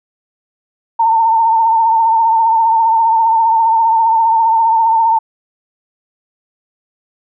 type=tone with vibrato; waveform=sine; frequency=903 Hz; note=A5; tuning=45 cents sharp; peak=-8 dBFS; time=0.99-5.19 s; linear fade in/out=10 ms; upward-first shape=triangle; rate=15 Hz; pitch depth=53 cents each way; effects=none